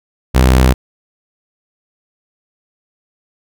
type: tone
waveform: sawtooth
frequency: 63.9 Hz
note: C2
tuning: 40 cents flat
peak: -3 dBFS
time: 0.34-0.74 s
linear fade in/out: 20 ms
effects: none